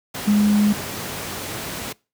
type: tone in noise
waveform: sine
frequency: 207.7 Hz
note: G#3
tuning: in tune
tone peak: -13 dBFS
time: 0.27-0.73 s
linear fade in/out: 10 ms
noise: pink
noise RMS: -29 dBFS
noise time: 0.14-1.93 s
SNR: +13 dB
effects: noise-tail reverb RT60 0.3 s tail -24 dB re dry + high-pass 100 Hz 12 dB/octave